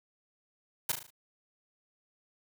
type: noise with echo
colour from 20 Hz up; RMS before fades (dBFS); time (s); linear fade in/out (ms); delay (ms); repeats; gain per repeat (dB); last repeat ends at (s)
white; -29; 0.89-0.92; 5; 37; 5; -6; 1.105
effects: none